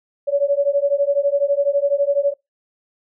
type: beating tone pair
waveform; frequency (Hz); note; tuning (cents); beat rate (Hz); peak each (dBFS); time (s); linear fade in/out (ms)
sine; 560 / 572; C#5 / D5; +18 / -46; 12; -18 / -18; 0.27-2.34; 20
effects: noise-tail reverb RT60 0.2 s tail -25 dB re dry